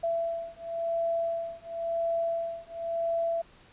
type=beating tone pair; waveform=sine; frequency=669 / 669.95 Hz; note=E5 / E5; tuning=+25 / +28 cents; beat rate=0.95 Hz; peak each=-31 / -31 dBFS; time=0.03-3.42 s; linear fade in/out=10 ms; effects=pink hiss -57 dBFS RMS until 3.72 s + resampled to 8000 Hz